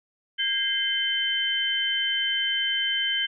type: tone cluster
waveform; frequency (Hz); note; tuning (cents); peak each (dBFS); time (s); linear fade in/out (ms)
sine; 1613 / 2090 / 3085; G6 / C7 / G7; +49 / -2 / -28; -30 / -31 / -24; 0.38-3.27; 20
effects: none